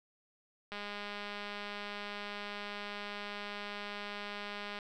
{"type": "click train", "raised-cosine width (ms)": 0.3, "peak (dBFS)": -26, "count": 835, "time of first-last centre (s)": [0.72, 4.788], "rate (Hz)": 205, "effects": []}